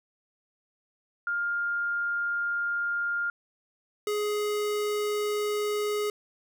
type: tone pair in turn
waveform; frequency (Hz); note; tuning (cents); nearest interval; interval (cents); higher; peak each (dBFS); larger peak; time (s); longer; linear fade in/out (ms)
sine / square; 1406 / 418; F6 / G#4; +11 / +11; octave + major sixth; 2100; first; -26 / -27; first; 1.27-3.3 / 4.07-6.1; neither; 2
effects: none